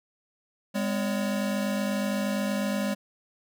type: tone cluster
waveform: square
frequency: 204.3 / 252.7 / 560 Hz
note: G#3 / B3 / C#5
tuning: -28 / +40 / +18 cents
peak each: -28 / -35 / -34 dBFS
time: 0.74-2.95 s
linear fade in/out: 20 ms
effects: none